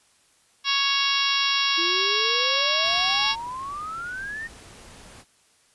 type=harmonic tone; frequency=554.4 Hz; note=C#5; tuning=in tune; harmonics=2 / 3 / 4 / 5 / 6 / 7 / 8 / 9 / 10; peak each=-28 / -32 / -30 / -27 / -27 / -28 / -32 / -32 / -29 dBFS; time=0.64-3.36 s; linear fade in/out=50 ms
type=exponential sweep; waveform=sine; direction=up; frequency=329.6 to 1864.7 Hz; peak=-30 dBFS; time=1.77-4.48 s; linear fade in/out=20 ms
type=noise; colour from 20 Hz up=pink; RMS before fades=-46 dBFS; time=2.82-5.25 s; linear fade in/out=50 ms
effects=white hiss -61 dBFS RMS until 5.74 s + resampled to 24000 Hz